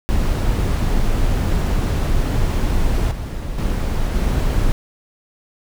brown noise with level steps, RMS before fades -17 / -25 / -19 / -17 dBFS, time 0.09-4.72 s, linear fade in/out 0 ms, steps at 3.11 / 3.58 / 4.14 s, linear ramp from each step 5 ms, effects none

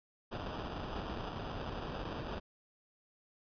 pink noise with sample-and-hold, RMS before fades -41 dBFS, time 0.31-2.4 s, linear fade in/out 20 ms, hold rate 2100 Hz, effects resampled to 11025 Hz

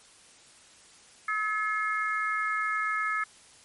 harmonic tone, 428.3 Hz, A4, 47 cents flat, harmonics 3 / 4 / 5, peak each -29 / -31 / -33 dBFS, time 1.28-3.24 s, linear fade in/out 5 ms, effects white hiss -55 dBFS RMS until 3.64 s + MP3 48 kbps

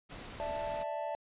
pink noise, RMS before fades -46 dBFS, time 0.09-0.84 s, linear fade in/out 20 ms
triangle chord, D suspended second, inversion none, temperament equal, 587.3 / 659.3 / 880 Hz, D5 / E5 / A5, 0 / 0 / 0 cents, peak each -37 dBFS, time 0.4-1.15 s, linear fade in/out 0 ms
effects resampled to 8000 Hz

